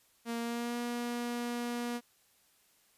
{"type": "tone with pitch glide", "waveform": "sawtooth", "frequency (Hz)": [233.1, 239.8], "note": ["A#3", "A#3"], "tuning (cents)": [0, 49], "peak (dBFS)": -30, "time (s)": [0.25, 2.01], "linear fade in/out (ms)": 50, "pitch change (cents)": 49, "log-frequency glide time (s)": [0.39, 0.77], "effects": ["white hiss -68 dBFS RMS until 2.97 s", "resampled to 32000 Hz"]}